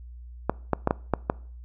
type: clicks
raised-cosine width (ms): 1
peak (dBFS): -7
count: 6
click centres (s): 0.496 / 0.733 / 0.874 / 0.909 / 1.137 / 1.299
effects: noise-tail reverb RT60 0.5 s tail -23 dB re dry + added 60 Hz sine -40 dBFS peak until 1.64 s